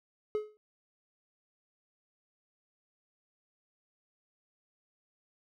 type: tone with exponential decay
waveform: triangle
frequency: 424.8 Hz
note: G#4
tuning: 39 cents sharp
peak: -24 dBFS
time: 0.35-0.57 s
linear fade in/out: 0 ms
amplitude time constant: 46 ms
effects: none